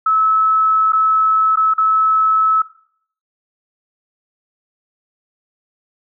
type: tone with dropouts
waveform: sine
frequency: 1299 Hz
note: E6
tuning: 26 cents flat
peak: -11 dBFS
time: 0.06-2.62 s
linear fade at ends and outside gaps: 5 ms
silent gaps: 0.922-0.931 / 1.558-1.571 / 1.738-1.78 s
effects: noise-tail reverb RT60 0.6 s tail -17 dB re dry